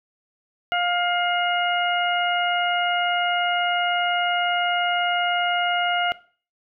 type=harmonic tone with a mistuned harmonic; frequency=705 Hz; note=F5; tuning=16 cents sharp; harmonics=1 / 2 / 3 / 4; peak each=-23 / -25 / -29 / -27 dBFS; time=0.72-6.12 s; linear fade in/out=0 ms; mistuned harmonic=4; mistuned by=+30 cents; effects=noise-tail reverb RT60 0.4 s tail -17 dB re dry